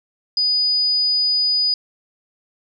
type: tone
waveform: sine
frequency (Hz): 4950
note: D#8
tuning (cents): -10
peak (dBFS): -15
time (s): 0.37-1.74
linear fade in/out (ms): 2
effects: none